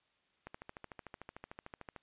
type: click train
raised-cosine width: 0.5 ms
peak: -30 dBFS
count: 21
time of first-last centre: 0.47-1.963 s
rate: 13.4 Hz
effects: white hiss -75 dBFS RMS until 2.02 s + resampled to 8000 Hz